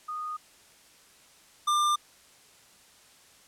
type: tone pair in turn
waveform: sine / square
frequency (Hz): 1235 / 1195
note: D#6 / D6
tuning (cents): -13 / +30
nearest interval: minor second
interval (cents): 57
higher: first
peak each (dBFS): -32 / -23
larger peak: second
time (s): 0.08-0.37 / 1.67-1.96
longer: neither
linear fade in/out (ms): 10
effects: white hiss -57 dBFS RMS until 3.47 s + low-pass 10000 Hz 12 dB/octave